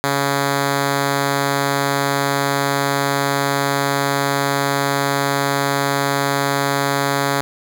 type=tone; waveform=5% pulse; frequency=140 Hz; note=C#3; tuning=18 cents sharp; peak=-5 dBFS; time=0.04-7.41 s; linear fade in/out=0 ms; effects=none